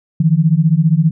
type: beating tone pair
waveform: sine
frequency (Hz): 153 / 168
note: D#3 / E3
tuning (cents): -29 / +33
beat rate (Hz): 15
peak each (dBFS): -12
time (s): 0.2-1.11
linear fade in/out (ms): 5
effects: none